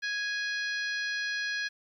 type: harmonic tone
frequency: 830 Hz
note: G#5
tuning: 1 cent flat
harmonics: 2 / 3 / 4 / 5 / 6 / 7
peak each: -31 / -40 / -43 / -40 / -43 / -48 dBFS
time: 0.02-1.69 s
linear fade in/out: 20 ms
effects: 11-bit